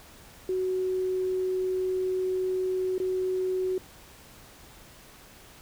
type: tone with dropouts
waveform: sine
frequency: 371.9 Hz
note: F#4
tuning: 9 cents sharp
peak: -25 dBFS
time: 0.49-3.78 s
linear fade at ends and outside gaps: 2 ms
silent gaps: 2.981-3 s
effects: pink hiss -51 dBFS RMS until 5.61 s